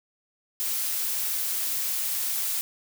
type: noise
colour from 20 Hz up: blue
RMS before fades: -28 dBFS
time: 0.6-2.61 s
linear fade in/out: 0 ms
effects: none